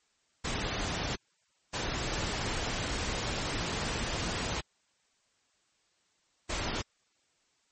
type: noise bursts at uneven times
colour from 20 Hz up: pink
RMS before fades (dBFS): -33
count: 3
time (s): 0.44-1.16 / 1.73-4.61 / 6.49-6.82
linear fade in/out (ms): 10
effects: white hiss -72 dBFS RMS until 7.71 s + MP3 32 kbps